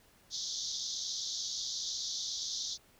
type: band-pass noise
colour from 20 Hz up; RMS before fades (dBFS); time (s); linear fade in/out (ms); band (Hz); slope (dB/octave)
white; -38; 0.3-2.78; 50; 3400 to 6500; 96
effects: pink hiss -64 dBFS RMS until 2.99 s